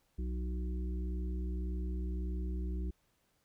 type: harmonic tone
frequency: 61.74 Hz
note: B1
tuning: in tune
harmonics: 1 / 3 / 5 / 6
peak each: -34 / -44 / -48 / -50 dBFS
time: 0.18-2.91 s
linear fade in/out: 10 ms
effects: pink hiss -75 dBFS RMS until 3.44 s